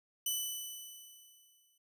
10% pulse tone with exponential decay, 2989 Hz, F#7, 17 cents sharp, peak -23 dBFS, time 0.26-1.78 s, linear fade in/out 5 ms, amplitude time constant 330 ms, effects none

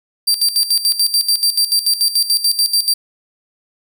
sawtooth tone with tremolo, 4699 Hz, D8, in tune, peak -8 dBFS, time 0.27-2.94 s, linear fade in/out 10 ms, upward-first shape square, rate 6.9 Hz, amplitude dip 75%, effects none

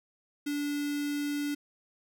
square tone with notch filter, 290 Hz, D4, 22 cents flat, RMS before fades -32 dBFS, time 0.46-1.55 s, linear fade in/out 10 ms, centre 900 Hz, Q 1.5, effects none

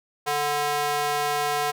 square tone with high-pass filter, 146.83 Hz, D3, in tune, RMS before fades -25 dBFS, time 0.26-1.72 s, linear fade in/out 20 ms, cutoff 680 Hz, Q 1.5, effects none

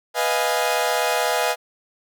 sawtooth chord, F half-diminished seventh, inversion second, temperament equal, 493.9 / 622.3 / 698.5 / 830.6 Hz, Cb5 / Eb5 / F5 / Ab5, 0 / 0 / 0 / 0 cents, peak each -21 dBFS, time 0.14-1.56 s, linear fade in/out 50 ms, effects none

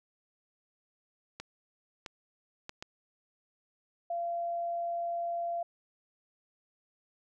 clicks, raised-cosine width 0.2 ms, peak -23 dBFS, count 4, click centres 1.4 / 2.062 / 2.694 / 2.825 s
sine tone, 686 Hz, F5, 31 cents flat, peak -31 dBFS, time 4.1-5.63 s, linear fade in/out 5 ms
effects none

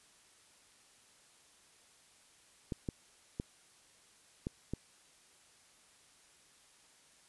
clicks, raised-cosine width 3 ms, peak -23 dBFS, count 5, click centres 2.722 / 2.888 / 3.399 / 4.469 / 4.736 s, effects white hiss -64 dBFS RMS until 7.28 s + resampled to 24000 Hz

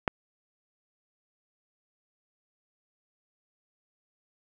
click, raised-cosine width 0.5 ms, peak -9 dBFS, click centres 0.078 s, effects none

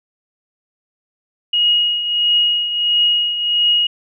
sine tone with tremolo, 2884 Hz, F#7, 45 cents flat, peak -10 dBFS, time 1.53-3.87 s, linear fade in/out 5 ms, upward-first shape triangle, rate 1.5 Hz, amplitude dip 65%, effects none

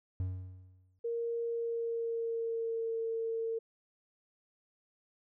triangle tone with exponential decay, 92.5 Hz, F#2, in tune, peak -28 dBFS, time 0.2-0.99 s, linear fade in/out 0 ms, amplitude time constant 170 ms
sine tone with pitch glide, 466.2 to 453.7 Hz, A#4 to A#4, 0 to -47 cents, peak -32 dBFS, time 1.04-3.59 s, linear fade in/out 10 ms, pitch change -47 cents, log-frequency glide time 1.43-2.99 s
effects none

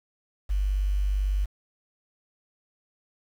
sine tone with quantisation, 49 Hz, G1, in tune, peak -22 dBFS, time 0.49-1.46 s, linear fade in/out 20 ms, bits 8, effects none

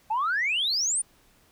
sine exponential sweep, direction up, 833 to 9580 Hz, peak -22 dBFS, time 0.1-1.02 s, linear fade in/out 10 ms, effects tanh soft clip ceiling -19 dBFS + pink hiss -61 dBFS RMS until 1.51 s

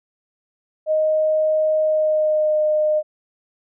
sine tone with pitch glide, 622.3 to 611.6 Hz, D#5 to D#5, 0 to -30 cents, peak -15 dBFS, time 0.86-3.03 s, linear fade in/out 50 ms, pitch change -30 cents, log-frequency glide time 1.81-2.61 s, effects none

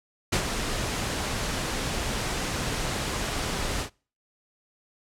pink noise with ADSR envelope, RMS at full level -22 dBFS, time 0.32-3.9 s, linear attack 11 ms, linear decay 80 ms, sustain -7 dB, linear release 96 ms, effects noise-tail reverb RT60 0.4 s tail -26 dB re dry + low-pass 9000 Hz 12 dB/octave

